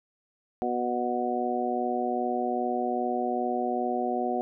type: harmonic tone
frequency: 122.5 Hz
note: B2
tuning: 14 cents flat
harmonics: 2 / 3 / 4 / 5 / 6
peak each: -32 / -32 / -35 / -35 / -29 dBFS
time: 0.62-4.41 s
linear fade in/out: 0 ms
effects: none